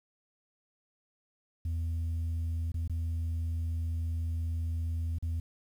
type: tone with dropouts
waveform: sine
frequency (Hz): 82.6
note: E2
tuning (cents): +4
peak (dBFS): -27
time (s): 1.65-5.4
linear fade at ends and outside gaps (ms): 5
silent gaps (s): 2.719-2.742 / 2.877-2.896 / 5.185-5.225
effects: tanh soft clip ceiling -29 dBFS + 10-bit